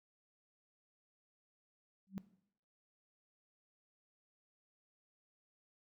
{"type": "tone with exponential growth", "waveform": "sine", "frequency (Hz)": 192.7, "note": "G3", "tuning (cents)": -29, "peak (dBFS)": -35, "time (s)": [2.07, 2.18], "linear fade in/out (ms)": 0, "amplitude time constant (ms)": 22, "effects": ["noise-tail reverb RT60 0.7 s tail -17 dB re dry"]}